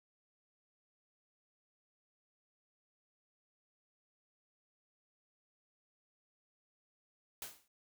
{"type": "noise with exponential decay", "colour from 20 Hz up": "white", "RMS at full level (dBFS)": -41, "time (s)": [7.42, 7.68], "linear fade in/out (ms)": 2, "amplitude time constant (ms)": 55, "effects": []}